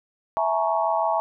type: chord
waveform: sine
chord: A# half-diminished seventh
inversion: second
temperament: equal with one note detuned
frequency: 659.3 / 846.1 / 932.3 / 1108.7 Hz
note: E5 / G#5 / A#5 / C#6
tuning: 0 / +32 / 0 / 0 cents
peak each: -24 / -25 / -26 / -28 dBFS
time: 0.37-1.2 s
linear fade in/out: 0 ms
effects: none